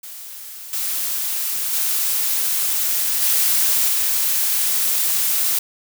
blue noise with level steps, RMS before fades -35 / -23 / -20 / -17 / -19 dBFS, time 0.03-5.59 s, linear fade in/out 5 ms, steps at 0.73 / 1.73 / 3.22 / 3.88 s, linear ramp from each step 2 ms, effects none

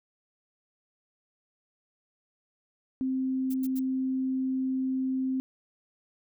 sine tone, 261.6 Hz, C4, in tune, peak -26 dBFS, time 3.01-5.4 s, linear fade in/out 0 ms
violet noise bursts, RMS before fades -42 dBFS, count 3, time 3.5-3.797 s, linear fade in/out 10 ms, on 43 ms, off 84 ms
effects none

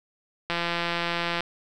click train, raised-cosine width 0.3 ms, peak -11 dBFS, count 156, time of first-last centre 0.5-1.406 s, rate 171 Hz, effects none

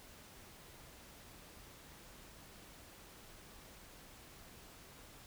silence, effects pink hiss -57 dBFS RMS until 5.26 s

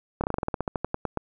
slowing click train, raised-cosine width 1 ms, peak -12 dBFS, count 16, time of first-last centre 0.21-1.173 s, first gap 28 ms, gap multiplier 1.11, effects none

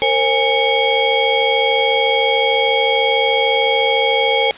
sine tone cluster, 460.3 / 534 / 823 / 2229 / 3258 Hz, A#4 / C5 / G#5 / C#7 / G#7, -22 / +35 / -16 / +9 / -34 cents, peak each -19 dBFS, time 0.02-4.51 s, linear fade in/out 0 ms, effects white hiss -34 dBFS RMS until 4.57 s + resampled to 8000 Hz

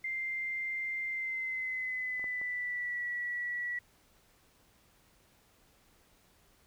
sine tone with pitch glide, 2093 to 1941.6 Hz, C7 to B6, 0 to -30 cents, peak -33 dBFS, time 0.04-3.79 s, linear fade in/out 5 ms, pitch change -130 cents, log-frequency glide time 1.07-3.05 s
clicks, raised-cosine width 1 ms, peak -40 / -34 / -37 dBFS, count 3, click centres 2.196 / 2.242 / 2.415 s
effects pink hiss -66 dBFS RMS until 6.66 s

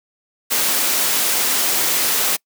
white high-pass noise, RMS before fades -18 dBFS, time 0.5-2.37 s, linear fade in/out 20 ms, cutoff 220 Hz, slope 12 dB/octave, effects noise-tail reverb RT60 0.1 s tail -26 dB re dry

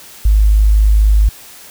sine tone, 52.2 Hz, G#1, 10 cents sharp, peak -6 dBFS, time 0.25-1.29 s, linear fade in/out 5 ms, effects white hiss -37 dBFS RMS until 1.7 s

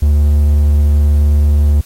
triangle tone, 73.42 Hz, D2, in tune, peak -5 dBFS, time 0.02-1.81 s, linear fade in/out 5 ms, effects white hiss -43 dBFS RMS until 1.85 s + AAC 48 kbps

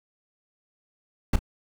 brown noise with echo, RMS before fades -18 dBFS, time 1.33-1.36 s, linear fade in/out 5 ms, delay 32 ms, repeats 1, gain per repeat -15 dB, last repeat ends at 1.392 s, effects none

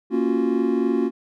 triangle chord, Gb major seventh, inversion first, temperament equal with one note detuned, 233.1 / 277.2 / 346.4 / 370 Hz, Bb3 / Db4 / F4 / Gb4, 0 / 0 / -14 / 0 cents, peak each -22 dBFS, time 0.1-1.11 s, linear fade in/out 50 ms, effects none

